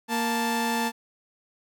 sawtooth tone pair together, 233.1 / 880 Hz, A#3 / A5, 0 / 0 cents, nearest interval octave + major seventh, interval 2300 cents, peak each -23 dBFS, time 0.08-0.92 s, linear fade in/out 50 ms, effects none

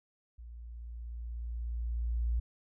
sine tone with level ramp, 58.27 Hz, A#1, in tune, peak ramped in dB -45 to -27 dBFS, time 0.38-2.4 s, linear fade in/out 10 ms, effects none

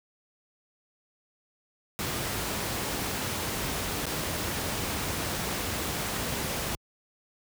pink noise with dropouts, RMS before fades -31 dBFS, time 1.99-6.75 s, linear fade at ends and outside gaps 0 ms, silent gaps 4.056-4.066 s, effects high-pass 60 Hz 12 dB/octave

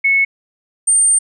sine tone pair in turn, 2200 / 8783 Hz, C#7 / C#9, -14 / -17 cents, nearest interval 2 octaves, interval 2397 cents, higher second, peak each -10 / -9 dBFS, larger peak second, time 0.04-0.25 / 0.87-1.19 s, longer second, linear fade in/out 10 ms, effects none

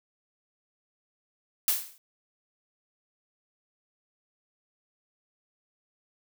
blue noise with exponential decay, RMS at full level -21 dBFS, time 1.68-1.98 s, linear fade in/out 1 ms, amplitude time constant 65 ms, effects none

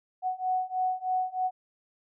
sine beating tone pair, 740 / 743.2 Hz, F#5 / F#5, 0 / +7 cents, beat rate 3.2 Hz, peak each -30 / -29 dBFS, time 0.22-1.51 s, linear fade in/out 50 ms, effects none

